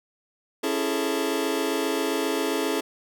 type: chord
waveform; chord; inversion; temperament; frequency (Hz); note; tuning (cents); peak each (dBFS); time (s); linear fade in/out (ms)
sawtooth; A major seventh; first; just; 275 / 330 / 412.5 / 440; C#4 / E4 / G#4 / A4; -14 / +2 / -12 / 0; -25; 0.63-2.81; 10
effects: none